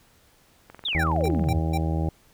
click train, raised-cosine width 0.5 ms, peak -28 dBFS, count 18, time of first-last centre 0.7-1.487 s, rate 21.6 Hz
sine exponential sweep, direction down, 3852 to 74.8 Hz, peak -24 dBFS, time 0.85-1.59 s, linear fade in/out 5 ms
harmonic tone, 80.2 Hz, E2, 47 cents flat, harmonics 1 / 2 / 3 / 4 / 5 / 6 / 7 / 8 / 9 / 10, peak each -25 / -27 / -39 / -32 / -39 / -42 / -38 / -42 / -44 / -37 dBFS, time 0.95-2.09 s, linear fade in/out 0 ms
square tone bursts, 784 Hz, G5, in tune, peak -28 dBFS, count 4, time 0.99-1.778 s, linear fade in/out 5 ms, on 47 ms, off 200 ms
effects pink hiss -59 dBFS RMS until 2.33 s

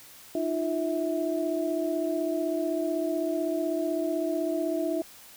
sine tone cluster, 309.1 / 345 / 652 Hz, D#4 / F4 / E5, -11 / -21 / -19 cents, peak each -30 dBFS, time 0.35-5.02 s, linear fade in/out 2 ms, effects white hiss -50 dBFS RMS until 5.36 s

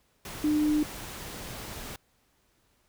sine tone in noise, 301.6 Hz, D4, 46 cents sharp, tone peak -22 dBFS, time 0.44-0.83 s, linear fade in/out 2 ms, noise pink, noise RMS -40 dBFS, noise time 0.25-1.96 s, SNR +15 dB, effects pink hiss -69 dBFS RMS until 2.88 s

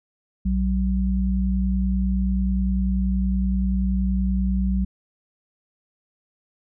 sine tone pair together, 59.8 / 190 Hz, A#1 / F#3, +45 / +46 cents, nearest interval octave + minor sixth, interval 2001 cents, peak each -21 / -22 dBFS, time 0.45-4.85 s, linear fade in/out 10 ms, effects none

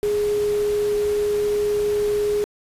sine tone in noise, 415.3 Hz, G#4, in tune, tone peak -18 dBFS, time 0.03-2.44 s, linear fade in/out 0 ms, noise pink, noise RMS -36 dBFS, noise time 0.03-2.44 s, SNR +15 dB, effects resampled to 32000 Hz

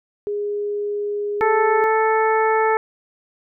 sine tone, 412 Hz, G#4, 14 cents flat, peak -21 dBFS, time 0.27-1.84 s, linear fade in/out 0 ms
harmonic tone, 440 Hz, A4, in tune, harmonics 1 / 2 / 3 / 4 / 5, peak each -18 / -19 / -24 / -26 / -29 dBFS, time 1.41-2.77 s, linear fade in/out 0 ms
effects none

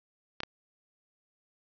clicks, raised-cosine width 0.2 ms, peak -15 dBFS, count 2, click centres 0.404 / 0.434 s, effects resampled to 11025 Hz + 9-bit

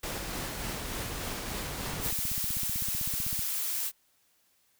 pink noise with tremolo, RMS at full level -35 dBFS, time 0.03-2.11 s, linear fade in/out 5 ms, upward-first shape sine, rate 3.4 Hz, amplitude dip 25%
click train, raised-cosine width 5 ms, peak -27 dBFS, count 26, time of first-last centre 1.81-3.392 s, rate 15.8 Hz
blue noise, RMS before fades -32 dBFS, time 2-3.92 s, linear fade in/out 50 ms
effects white hiss -69 dBFS RMS until 4.79 s

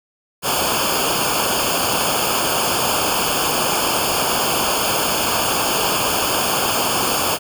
pink noise with comb filter, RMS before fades -19 dBFS, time 0.42-7.39 s, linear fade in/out 50 ms, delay 0.51 ms, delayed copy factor -1, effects none

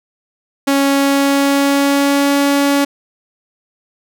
sawtooth tone with pitch glide, 277.2 to 282 Hz, C#4 to C#4, 0 to +30 cents, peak -7 dBFS, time 0.67-2.85 s, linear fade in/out 10 ms, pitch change +30 cents, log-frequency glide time 0.9-2.35 s, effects none

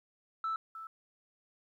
sine tone with echo, 1318.5 Hz, E6, in tune, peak -30 dBFS, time 0.44-0.56 s, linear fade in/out 2 ms, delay 310 ms, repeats 1, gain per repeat -12 dB, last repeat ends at 0.87 s, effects tanh soft clip ceiling -29 dBFS + 12-bit

